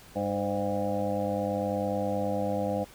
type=harmonic tone with a mistuned harmonic; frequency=100.7 Hz; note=G2; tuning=47 cents sharp; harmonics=1 / 2 / 3 / 5 / 6 / 7 / 8; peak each=-37 / -33 / -36 / -31 / -35 / -36 / -37 dBFS; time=0.15-2.85 s; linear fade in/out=20 ms; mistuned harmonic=5; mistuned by=+39 cents; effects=pink hiss -52 dBFS RMS until 2.94 s